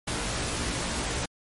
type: noise with comb filter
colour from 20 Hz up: pink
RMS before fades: -30 dBFS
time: 0.07-1.26 s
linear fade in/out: 10 ms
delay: 17 ms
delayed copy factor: +0.95
effects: MP3 48 kbps